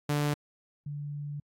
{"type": "tone pair in turn", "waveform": ["sawtooth", "sine"], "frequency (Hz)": [146.83, 145.56], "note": ["D3", "D3"], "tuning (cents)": [0, -15], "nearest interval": "unison", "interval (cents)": 15, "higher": "first", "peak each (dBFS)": [-22, -34], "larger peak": "first", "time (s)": [[0.09, 0.34], [0.86, 1.4]], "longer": "second", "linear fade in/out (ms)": 5, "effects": ["AAC 48 kbps"]}